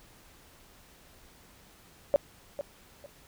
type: tone with echo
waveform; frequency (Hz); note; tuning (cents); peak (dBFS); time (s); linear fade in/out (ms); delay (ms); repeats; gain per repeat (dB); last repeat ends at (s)
sine; 572; D5; -46; -18; 2.14-2.16; 0; 450; 2; -12; 3.06
effects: pink hiss -57 dBFS RMS until 3.27 s